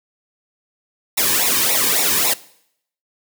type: noise with flanger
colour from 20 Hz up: white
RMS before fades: -17 dBFS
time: 1.17-2.34 s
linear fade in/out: 10 ms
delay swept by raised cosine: 0.63 to 1.51 ms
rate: 3.6 Hz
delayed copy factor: -0.9
effects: noise-tail reverb RT60 0.7 s tail -20 dB re dry